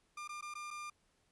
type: tone with dropouts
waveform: 30% pulse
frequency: 1200 Hz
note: D6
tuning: 37 cents sharp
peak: -40 dBFS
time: 0.17-0.9 s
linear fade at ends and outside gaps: 5 ms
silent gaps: 0.277-0.291 / 0.411-0.424 / 0.54-0.552 / 0.706-0.709 s
effects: pink hiss -75 dBFS RMS until 1.31 s + resampled to 24000 Hz